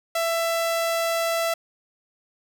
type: tone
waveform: sawtooth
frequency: 666 Hz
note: E5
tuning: 18 cents sharp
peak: -18 dBFS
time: 0.15-1.54 s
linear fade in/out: 5 ms
effects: none